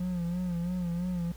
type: tone with vibrato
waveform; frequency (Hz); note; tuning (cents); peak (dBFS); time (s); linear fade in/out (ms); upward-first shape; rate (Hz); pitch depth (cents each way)
triangle; 176.2; F3; +16; -27; 0-1.32; 5; sine; 3; 63
effects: added 60 Hz sine -43 dBFS peak until 1.36 s + pink hiss -55 dBFS RMS until 1.36 s